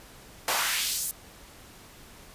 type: noise with high-pass filter sweep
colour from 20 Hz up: pink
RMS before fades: -28 dBFS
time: 0.48-1.11 s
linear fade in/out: 0 ms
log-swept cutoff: 630 to 10000 Hz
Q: 1.2
effects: pink hiss -50 dBFS RMS until 2.34 s + resampled to 32000 Hz